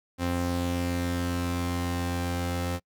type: tone pair together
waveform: sawtooth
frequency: 87.38 / 262.3 Hz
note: F2 / C4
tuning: +1 / +4 cents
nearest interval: octave + perfect fifth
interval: 1903 cents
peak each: -25 / -27 dBFS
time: 0.18-2.8 s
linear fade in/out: 50 ms
effects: noise-tail reverb RT60 0.1 s tail -26 dB re dry